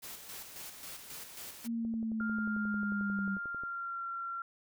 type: noise with tremolo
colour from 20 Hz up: white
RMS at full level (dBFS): -45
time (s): 0.02-1.68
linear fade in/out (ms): 20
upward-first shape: square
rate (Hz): 3.7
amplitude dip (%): 45
type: linear sweep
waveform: sine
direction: down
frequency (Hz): 233.1 to 193.7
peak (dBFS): -32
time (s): 1.64-3.39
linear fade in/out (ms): 50
type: click train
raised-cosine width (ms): 2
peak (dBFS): -36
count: 21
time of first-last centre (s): 1.85-3.636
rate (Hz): 11.2
type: tone with pitch glide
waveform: sine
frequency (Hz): 1400 to 1368.8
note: F6 to F6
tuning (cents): +4 to -35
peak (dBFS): -36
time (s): 2.2-4.42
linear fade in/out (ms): 2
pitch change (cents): -39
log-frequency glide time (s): 3.38-4.05
effects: none